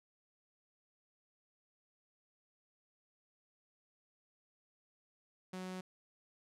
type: tone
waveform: sawtooth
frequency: 185 Hz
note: F#3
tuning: in tune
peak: -38 dBFS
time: 5.53-5.81 s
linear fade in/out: 5 ms
effects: low-pass 10000 Hz 12 dB/octave